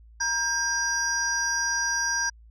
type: tone cluster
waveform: sine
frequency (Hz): 940 / 1598 / 4868 / 5770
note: A#5 / G6 / D#8 / F#8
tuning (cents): +14 / +33 / -39 / -44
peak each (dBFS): -33 / -26 / -33 / -27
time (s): 0.2-2.3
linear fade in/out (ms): 10
effects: tanh soft clip ceiling -15 dBFS + added 56 Hz sine -48 dBFS peak until 2.5 s